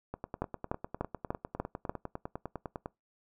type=two click trains; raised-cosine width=1 ms; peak=-17 / -23 dBFS; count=6 / 28; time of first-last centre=0.42-1.895 / 0.14-2.859 s; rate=3.39 / 9.93 Hz; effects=noise-tail reverb RT60 0.2 s tail -22 dB re dry